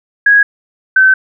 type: tone pair in turn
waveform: sine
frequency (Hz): 1655 / 1535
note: G#6 / G6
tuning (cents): -6 / -37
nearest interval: minor second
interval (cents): 131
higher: first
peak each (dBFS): -4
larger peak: neither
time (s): 0.26-0.43 / 0.96-1.14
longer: second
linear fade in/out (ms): 5
effects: none